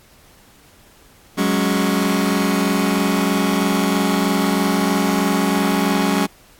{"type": "chord", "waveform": "sawtooth", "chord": "F# suspended second", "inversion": "none", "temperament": "just", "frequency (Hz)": [185, 208.1, 277.5], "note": ["F#3", "G#3", "C#4"], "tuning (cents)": [0, 4, 2], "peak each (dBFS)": -16, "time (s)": [1.37, 6.27], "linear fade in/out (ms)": 20, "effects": ["pink hiss -50 dBFS RMS until 6.59 s", "AAC 64 kbps"]}